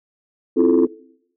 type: chord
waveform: sine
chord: F major seventh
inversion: second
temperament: just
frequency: 261.9 / 327.4 / 349.2 / 436.5 Hz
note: C4 / E4 / F4 / A4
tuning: +2 / -12 / 0 / -14 cents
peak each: -16 dBFS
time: 0.56-0.87 s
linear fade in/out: 20 ms
effects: noise-tail reverb RT60 0.7 s tail -21 dB re dry + tanh soft clip ceiling -6 dBFS